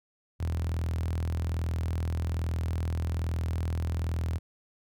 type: tone with high-pass filter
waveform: sawtooth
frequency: 41.2 Hz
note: E1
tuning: in tune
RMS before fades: -30 dBFS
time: 0.39-4.39 s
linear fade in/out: 20 ms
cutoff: 89 Hz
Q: 7.5
effects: none